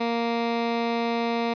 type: tone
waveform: 15% pulse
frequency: 233.1 Hz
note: A#3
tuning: in tune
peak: -17 dBFS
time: 0-1.54 s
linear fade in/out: 10 ms
effects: resampled to 11025 Hz